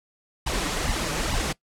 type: noise with flanger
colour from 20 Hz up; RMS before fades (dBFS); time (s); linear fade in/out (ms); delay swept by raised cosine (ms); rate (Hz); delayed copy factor
pink; -26; 0.46-1.53; 10; 1 to 6.9; 2.3; +0.75
effects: noise-tail reverb RT60 0.1 s tail -21 dB re dry + low-pass 9000 Hz 12 dB/octave